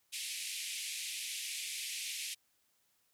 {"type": "band-pass noise", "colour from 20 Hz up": "pink", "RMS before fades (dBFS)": -41, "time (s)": [0.12, 2.35], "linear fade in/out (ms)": 20, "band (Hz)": [2200, 12000], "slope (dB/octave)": 48, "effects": ["white hiss -75 dBFS RMS until 3.13 s"]}